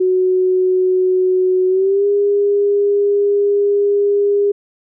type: tone with pitch glide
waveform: sine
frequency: 370 to 405.8 Hz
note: F#4 to G#4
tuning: 0 to -40 cents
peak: -11 dBFS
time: 0-4.52 s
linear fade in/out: 10 ms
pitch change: +160 cents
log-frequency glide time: 1.68-2.06 s
effects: none